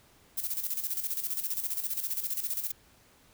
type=noise with tremolo; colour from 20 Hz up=violet; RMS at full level=-31 dBFS; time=0.37-2.72 s; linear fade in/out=10 ms; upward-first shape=square; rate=15 Hz; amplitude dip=65%; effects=pink hiss -61 dBFS RMS until 3.33 s